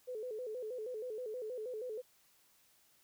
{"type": "tone with vibrato", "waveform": "sine", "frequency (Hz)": 466.2, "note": "A#4", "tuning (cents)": 0, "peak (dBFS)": -39, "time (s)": [0.07, 2.02], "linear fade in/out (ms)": 20, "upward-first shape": "square", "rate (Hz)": 6.3, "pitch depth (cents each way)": 130, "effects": ["white hiss -69 dBFS RMS until 3.03 s"]}